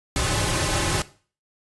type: noise with comb filter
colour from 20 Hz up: pink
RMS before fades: -23 dBFS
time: 0.16-1.02 s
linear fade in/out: 2 ms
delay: 4.3 ms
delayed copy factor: -0.8
effects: noise-tail reverb RT60 0.4 s tail -17 dB re dry + resampled to 24000 Hz